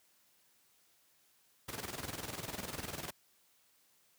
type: noise with tremolo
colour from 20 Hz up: pink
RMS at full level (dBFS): -40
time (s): 1.68-3.11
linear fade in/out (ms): 10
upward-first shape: square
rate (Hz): 20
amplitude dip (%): 65
effects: white hiss -70 dBFS RMS until 4.18 s + high-pass 80 Hz 12 dB/octave